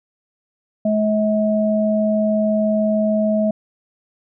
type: tone pair together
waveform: sine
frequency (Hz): 213.6 / 640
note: G#3 / D#5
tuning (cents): +49 / +49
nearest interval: octave + perfect fifth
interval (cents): 1900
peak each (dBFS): -17 / -18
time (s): 0.85-3.51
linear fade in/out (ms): 5
effects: none